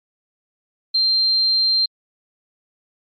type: tone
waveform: sine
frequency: 4160 Hz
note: C8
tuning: 11 cents flat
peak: -14 dBFS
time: 0.94-1.86 s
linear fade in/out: 10 ms
effects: MP3 32 kbps